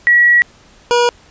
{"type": "tone pair in turn", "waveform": ["sine", "25% pulse"], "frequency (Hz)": [1924, 481], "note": ["B6", "B4"], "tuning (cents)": [-46, -46], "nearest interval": "2 octaves", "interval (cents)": 2400, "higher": "first", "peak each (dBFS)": -6, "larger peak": "neither", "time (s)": [[0.07, 0.42], [0.91, 1.09]], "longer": "first", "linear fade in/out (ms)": 0, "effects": ["pink hiss -46 dBFS RMS until 1.3 s", "resampled to 16000 Hz"]}